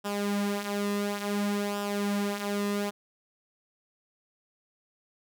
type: tone with flanger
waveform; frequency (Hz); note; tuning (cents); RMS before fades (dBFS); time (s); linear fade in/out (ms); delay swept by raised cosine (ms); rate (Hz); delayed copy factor
sawtooth; 203.6; G#3; -34; -30; 0.04-2.91; 20; 0.46 to 6.26; 0.57; -0.6
effects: none